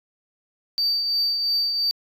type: tone with tremolo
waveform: sine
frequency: 4625 Hz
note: D8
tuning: 27 cents flat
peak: -16 dBFS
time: 0.78-1.91 s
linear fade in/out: 0 ms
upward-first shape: triangle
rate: 2.9 Hz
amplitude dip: 50%
effects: tanh soft clip ceiling -17 dBFS